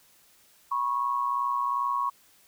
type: tone pair together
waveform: sine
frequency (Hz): 977 / 1099.6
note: B5 / C#6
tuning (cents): -19 / -14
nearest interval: major second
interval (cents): 205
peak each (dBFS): -30 / -26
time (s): 0.71-2.1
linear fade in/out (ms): 10
effects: white hiss -60 dBFS RMS until 2.47 s